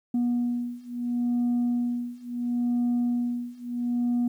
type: beating tone pair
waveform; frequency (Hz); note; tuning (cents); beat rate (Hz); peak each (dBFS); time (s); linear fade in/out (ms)
sine; 241.3 / 242.03; B3 / B3; -40 / -35; 0.73; -26 / -25; 0.14-4.28; 5
effects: tanh soft clip ceiling -20 dBFS + 10-bit